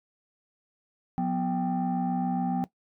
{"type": "tone cluster", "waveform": "sine", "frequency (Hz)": [179.9, 247.1, 785], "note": ["F#3", "B3", "G5"], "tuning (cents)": [-48, 1, 2], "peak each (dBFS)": [-27, -28, -29], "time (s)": [1.18, 2.64], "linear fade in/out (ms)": 0, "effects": ["noise-tail reverb RT60 0.1 s tail -18 dB re dry", "tanh soft clip ceiling -20 dBFS"]}